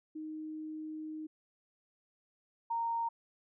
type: tone pair in turn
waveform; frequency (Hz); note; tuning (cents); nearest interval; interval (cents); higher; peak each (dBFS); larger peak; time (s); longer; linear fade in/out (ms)
sine; 311.1 / 925.3; D#4 / A#5; 0 / -13; octave + perfect fifth; 1887; second; -39 / -31; second; 0.15-1.27 / 2.7-3.09; first; 10
effects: none